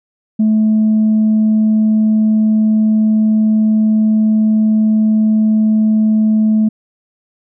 sine tone, 216.8 Hz, A3, 25 cents flat, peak -7 dBFS, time 0.39-6.69 s, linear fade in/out 10 ms, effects tanh soft clip ceiling -6 dBFS

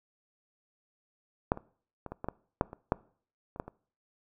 clicks, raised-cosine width 1 ms, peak -10 / -27 / -25 / -24 / -22 / -18 / -10 / -28 / -10 / -30 / -18 / -28 dBFS, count 12, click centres 1.519 / 1.574 / 2.063 / 2.12 / 2.244 / 2.286 / 2.611 / 2.731 / 2.921 / 3.561 / 3.599 / 3.68 s, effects noise-tail reverb RT60 0.5 s tail -23 dB re dry

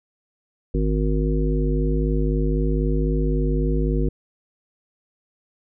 harmonic tone with a mistuned harmonic, 51.91 Hz, G#1, in tune, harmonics 1 / 3 / 5 / 7 / 9, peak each -20 / -25 / -27 / -28 / -30 dBFS, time 0.74-4.09 s, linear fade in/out 5 ms, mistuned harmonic 1, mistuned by -19 cents, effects none

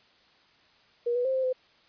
sine tone with pitch steps, 477.3 / 490.7 / 527 / 523 / 512 Hz, A#4 / B4 / C5 / C5 / C5, +41 / -11 / +12 / -1 / -38 cents, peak -24 dBFS, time 1.06-1.53 s, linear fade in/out 10 ms, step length 94 ms, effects white hiss -61 dBFS RMS until 1.88 s + resampled to 11025 Hz

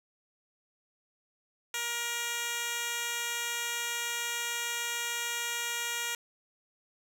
10% pulse tone with band-pass filter, 473.2 Hz, A#4, 26 cents sharp, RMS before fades -34 dBFS, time 1.74-6.15 s, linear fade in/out 2 ms, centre 6600 Hz, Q 0.5, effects none

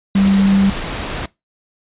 sine tone in noise, 195.8 Hz, G3, 2 cents flat, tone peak -10 dBFS, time 0.15-0.7 s, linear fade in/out 5 ms, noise pink, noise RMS -24 dBFS, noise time 0.15-1.26 s, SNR +11 dB, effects noise-tail reverb RT60 0.2 s tail -21 dB re dry + resampled to 8000 Hz

